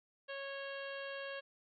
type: harmonic tone with a mistuned harmonic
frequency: 551 Hz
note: C#5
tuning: 11 cents flat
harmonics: 1 / 2 / 3 / 4 / 5 / 6 / 7 / 8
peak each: -44 / -52 / -47 / -58 / -51 / -53 / -60 / -61 dBFS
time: 0.28-1.41 s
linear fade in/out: 20 ms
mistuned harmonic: 6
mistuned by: -35 cents
effects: none